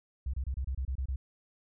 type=tone bursts; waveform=sine; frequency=65.41 Hz; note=C2; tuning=in tune; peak=-30 dBFS; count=9; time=0.26-1.16 s; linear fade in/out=5 ms; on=76 ms; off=27 ms; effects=none